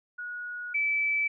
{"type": "tone pair in turn", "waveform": "sine", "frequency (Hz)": [1455, 2310], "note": ["F#6", "D7"], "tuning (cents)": [-29, -29], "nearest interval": "minor sixth", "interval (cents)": 800, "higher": "second", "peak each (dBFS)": [-34, -24], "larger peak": "second", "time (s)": [[0.18, 0.74], [0.74, 1.28]], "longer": "first", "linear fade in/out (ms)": 10, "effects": []}